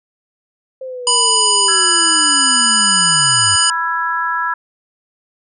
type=linear sweep; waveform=sine; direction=down; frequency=527 to 92.3 Hz; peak=-24 dBFS; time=0.81-3.56 s; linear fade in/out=5 ms
type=harmonic tone; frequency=987.8 Hz; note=B5; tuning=in tune; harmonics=1 / 3 / 5 / 7 / 9; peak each=-17 / -17 / -17 / -17 / -17 dBFS; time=1.07-3.7 s; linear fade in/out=2 ms
type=chord; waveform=sine; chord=E major; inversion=second; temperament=equal with one note detuned; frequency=987.8 / 1336.1 / 1661.2 Hz; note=B5 / E6 / G#6; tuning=0 / +23 / 0 cents; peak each=-20 dBFS; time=1.68-4.54 s; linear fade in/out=5 ms
effects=none